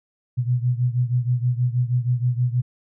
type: beating tone pair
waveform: sine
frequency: 121.6 / 127.9 Hz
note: B2 / C3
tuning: -26 / -39 cents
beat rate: 6.3 Hz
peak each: -20 / -23 dBFS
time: 0.37-2.62 s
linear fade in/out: 20 ms
effects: none